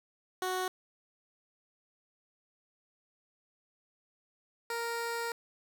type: tone pair in turn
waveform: 15% pulse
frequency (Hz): 370 / 466.2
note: F#4 / A#4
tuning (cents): 0 / 0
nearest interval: major third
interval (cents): 400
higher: second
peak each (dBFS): -25 / -27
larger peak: first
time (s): 0.42-0.68 / 4.7-5.32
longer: second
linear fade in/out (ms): 2
effects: none